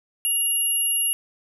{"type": "tone pair together", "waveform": "sine", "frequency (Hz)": [2841, 11240], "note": ["F7", "F9"], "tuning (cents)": [29, 10], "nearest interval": "2 octaves", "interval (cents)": 2381, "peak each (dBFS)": [-28, -20], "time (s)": [0.25, 1.13], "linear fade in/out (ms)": 0, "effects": []}